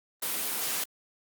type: noise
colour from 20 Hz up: white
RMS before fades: -31 dBFS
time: 0.22-0.84 s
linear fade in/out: 5 ms
effects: high-pass 200 Hz 12 dB/octave + Opus 24 kbps